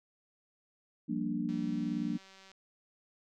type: chord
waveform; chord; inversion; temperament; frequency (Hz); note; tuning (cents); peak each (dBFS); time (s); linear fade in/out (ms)
sine; G minor seventh; third; equal; 174.61 / 196 / 233.1 / 293.7; F3 / G3 / Bb3 / D4; 0 / 0 / 0 / 0; -38 / -39 / -35 / -36; 1.08-2.18; 20
type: click train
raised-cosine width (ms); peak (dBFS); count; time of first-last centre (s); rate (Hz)
0.2; -39; 198; 1.49-2.516; 192
effects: none